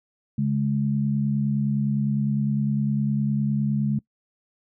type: tone pair together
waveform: sine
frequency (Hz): 140 / 209.8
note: C#3 / G#3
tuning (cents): +18 / +18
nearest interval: perfect fifth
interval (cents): 700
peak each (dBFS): -23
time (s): 0.38-3.99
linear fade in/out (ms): 5
effects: noise-tail reverb RT60 0.1 s tail -22 dB re dry